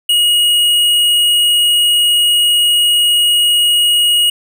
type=tone with hard clipping; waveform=triangle; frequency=2887 Hz; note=F#7; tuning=43 cents flat; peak=-10 dBFS; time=0.09-4.3 s; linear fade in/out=5 ms; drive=14 dB; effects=none